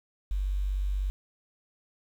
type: tone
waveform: sine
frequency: 48.24 Hz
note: G1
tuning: 27 cents flat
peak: -26 dBFS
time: 0.31-1.1 s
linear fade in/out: 0 ms
effects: 9-bit